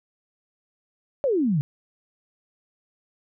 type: exponential sweep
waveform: sine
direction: down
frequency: 590 to 133.9 Hz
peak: -19 dBFS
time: 1.24-1.61 s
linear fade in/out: 0 ms
effects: none